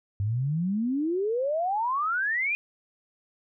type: exponential sweep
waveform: sine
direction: up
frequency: 97 to 2489 Hz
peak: -24 dBFS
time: 0.2-2.55 s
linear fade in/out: 0 ms
effects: none